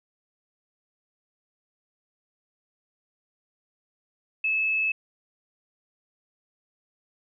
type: tone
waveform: sine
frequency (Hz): 2602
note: E7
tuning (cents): -23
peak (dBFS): -22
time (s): 4.44-4.92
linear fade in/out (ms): 5
effects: none